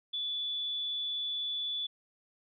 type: tone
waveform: sine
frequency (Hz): 3456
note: A7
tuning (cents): -32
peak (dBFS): -32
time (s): 0.13-1.87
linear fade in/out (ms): 10
effects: none